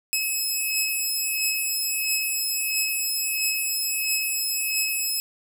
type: beating tone pair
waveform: 10% pulse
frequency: 2574 / 2575.5 Hz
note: E7 / E7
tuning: -42 / -41 cents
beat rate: 1.5 Hz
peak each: -20 / -16 dBFS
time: 0.13-5.2 s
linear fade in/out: 0 ms
effects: none